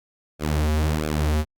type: tone with flanger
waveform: sawtooth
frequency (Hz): 76.6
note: D#2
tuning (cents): -27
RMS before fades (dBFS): -22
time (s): 0.39-1.45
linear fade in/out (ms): 50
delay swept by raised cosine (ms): 1 to 6.5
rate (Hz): 1.5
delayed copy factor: -0.95
effects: Opus 48 kbps